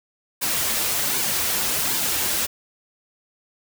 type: noise with flanger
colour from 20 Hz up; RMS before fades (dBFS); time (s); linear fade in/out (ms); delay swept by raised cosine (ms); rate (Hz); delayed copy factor
white; -23; 0.41-2.47; 20; 1.5 to 7.4; 1.3; -0.6
effects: none